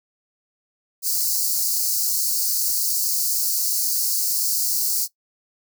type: high-pass noise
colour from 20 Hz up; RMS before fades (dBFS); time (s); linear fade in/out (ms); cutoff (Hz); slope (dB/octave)
white; -22; 1.02-5.08; 50; 4300; 96
effects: noise-tail reverb RT60 0.1 s tail -18 dB re dry